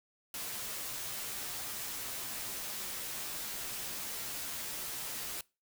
white noise with comb filter, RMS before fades -40 dBFS, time 0.34-5.41 s, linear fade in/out 2 ms, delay 12 ms, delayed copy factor -0.6, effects noise-tail reverb RT60 0.3 s tail -24 dB re dry

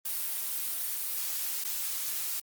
blue noise with dropouts, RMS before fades -33 dBFS, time 0.05-2.4 s, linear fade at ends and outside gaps 5 ms, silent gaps 1.64-1.647 s, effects Opus 32 kbps

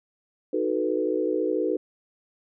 sine chord, B dominant seventh, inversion first, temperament equal, 311.1 / 370 / 440 / 493.9 Hz, D#4 / F#4 / A4 / B4, 0 / 0 / 0 / 0 cents, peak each -28 dBFS, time 0.53-1.77 s, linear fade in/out 5 ms, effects none

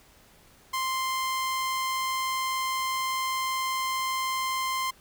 sawtooth tone, 1046.5 Hz, C6, in tune, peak -23 dBFS, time 0.73-4.91 s, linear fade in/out 10 ms, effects pink hiss -57 dBFS RMS until 5 s

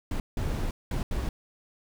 brown noise bursts at uneven times, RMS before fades -29 dBFS, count 4, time 0.11-0.2 / 0.37-0.71 / 0.91-1.03 / 1.11-1.29 s, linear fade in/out 2 ms, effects none

